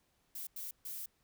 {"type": "noise bursts at uneven times", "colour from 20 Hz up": "violet", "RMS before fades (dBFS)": -43, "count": 3, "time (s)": [[0.35, 0.47], [0.56, 0.71], [0.85, 1.06]], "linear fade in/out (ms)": 5, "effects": ["pink hiss -75 dBFS RMS until 1.23 s"]}